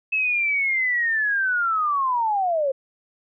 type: linear sweep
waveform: sine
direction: down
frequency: 2608 to 521 Hz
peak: -19 dBFS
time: 0.12-2.72 s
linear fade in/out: 10 ms
effects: none